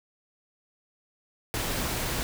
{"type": "noise", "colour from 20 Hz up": "pink", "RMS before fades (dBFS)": -30, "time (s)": [1.54, 2.23], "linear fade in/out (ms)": 0, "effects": []}